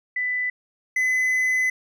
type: tone pair in turn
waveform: sine / triangle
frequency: 1994 / 2020 Hz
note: B6 / B6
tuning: +16 / +39 cents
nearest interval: unison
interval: 23 cents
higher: second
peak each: -22 / -17 dBFS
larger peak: second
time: 0.16-0.5 / 0.96-1.7 s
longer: second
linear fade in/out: 5 ms
effects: none